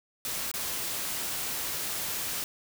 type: noise with dropouts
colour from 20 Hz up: white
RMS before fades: -33 dBFS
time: 0.25-2.44 s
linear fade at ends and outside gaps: 1 ms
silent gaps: 0.515-0.539 s
effects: none